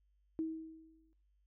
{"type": "tone with exponential decay", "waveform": "sine", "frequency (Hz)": 320.6, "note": "E4", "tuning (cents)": -48, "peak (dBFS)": -32, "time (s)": [0.39, 1.13], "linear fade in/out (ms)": 0, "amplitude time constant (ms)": 160, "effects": ["noise-tail reverb RT60 0.4 s tail -18 dB re dry", "added 50 Hz sine -70 dBFS peak until 1.46 s"]}